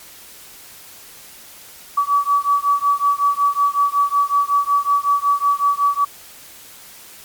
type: beating tone pair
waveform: sine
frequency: 1141 / 1146.4 Hz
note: C#6 / D6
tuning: +50 / -42 cents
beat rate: 5.4 Hz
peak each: -17 dBFS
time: 1.97-6.05 s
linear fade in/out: 10 ms
effects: white hiss -41 dBFS RMS until 7.24 s + MP3 96 kbps